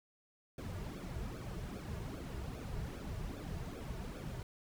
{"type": "noise with flanger", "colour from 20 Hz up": "brown", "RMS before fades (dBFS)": -43, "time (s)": [0.58, 4.43], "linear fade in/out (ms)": 2, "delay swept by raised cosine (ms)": [1, 3.9], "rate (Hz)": 2.5, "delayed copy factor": -0.8, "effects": []}